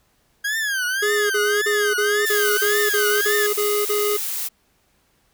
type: tone with vibrato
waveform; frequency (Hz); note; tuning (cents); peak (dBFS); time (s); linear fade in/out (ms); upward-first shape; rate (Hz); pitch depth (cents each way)
40% pulse; 1618; G#6; -46; -20; 0.44-3.47; 10; triangle; 1.8; 200
type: tone bursts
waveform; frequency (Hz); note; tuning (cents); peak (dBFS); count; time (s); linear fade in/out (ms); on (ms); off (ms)
square; 415.3; G#4; 0; -20; 10; 1.02-4.171; 10; 280; 39
type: noise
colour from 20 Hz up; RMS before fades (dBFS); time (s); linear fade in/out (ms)
blue; -26; 2.25-4.49; 20
effects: pink hiss -63 dBFS RMS until 5.33 s